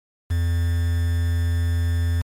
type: tone with quantisation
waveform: triangle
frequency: 85 Hz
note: F2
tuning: 46 cents flat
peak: -16 dBFS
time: 0.3-2.22 s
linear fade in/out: 10 ms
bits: 6
effects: MP3 64 kbps